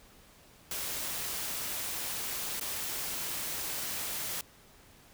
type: noise with dropouts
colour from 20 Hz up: white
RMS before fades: -36 dBFS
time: 0.71-4.41 s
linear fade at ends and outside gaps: 2 ms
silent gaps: 2.598-2.61 s
effects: pink hiss -58 dBFS RMS until 5.13 s